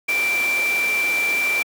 sine tone in noise, 2349 Hz, D7, in tune, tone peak -18 dBFS, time 0.08-1.63 s, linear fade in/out 10 ms, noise pink, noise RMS -28 dBFS, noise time 0.08-1.63 s, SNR +7 dB, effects high-pass 400 Hz 12 dB/octave

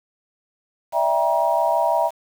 sine chord, E half-diminished seventh, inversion third, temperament just, 593.3 / 659.3 / 791.1 / 949.3 Hz, D5 / E5 / G5 / Bb5, +18 / 0 / +16 / +31 cents, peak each -25 / -20 / -24 / -21 dBFS, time 0.92-2.11 s, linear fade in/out 50 ms, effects 7-bit

